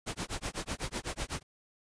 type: noise with tremolo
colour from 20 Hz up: pink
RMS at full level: -34 dBFS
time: 0.06-1.43 s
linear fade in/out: 20 ms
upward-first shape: sine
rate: 8 Hz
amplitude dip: 100%
effects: resampled to 22050 Hz